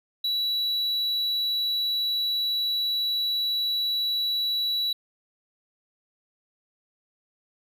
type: tone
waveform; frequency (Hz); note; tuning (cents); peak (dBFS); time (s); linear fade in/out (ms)
triangle; 3926; B7; -11; -22; 0.24-4.93; 5
effects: none